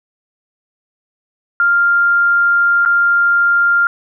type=tone with dropouts; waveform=sine; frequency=1396.9 Hz; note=F6; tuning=in tune; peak=-9 dBFS; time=1.6-3.87 s; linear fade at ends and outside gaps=1 ms; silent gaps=2.851-2.859 s; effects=none